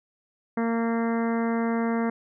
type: harmonic tone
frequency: 230 Hz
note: A#3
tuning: 23 cents flat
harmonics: 1 / 2 / 3 / 4 / 5 / 6 / 7 / 8 / 9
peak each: -24 / -30 / -34 / -36 / -38 / -40 / -41 / -42 / -43 dBFS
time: 0.57-2.1 s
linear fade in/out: 5 ms
effects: none